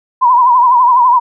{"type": "tone with vibrato", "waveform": "sine", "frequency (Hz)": 987.8, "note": "B5", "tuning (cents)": 0, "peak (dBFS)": -5, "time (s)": [0.21, 1.2], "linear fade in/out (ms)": 20, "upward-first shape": "triangle", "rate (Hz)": 12, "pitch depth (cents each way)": 100, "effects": []}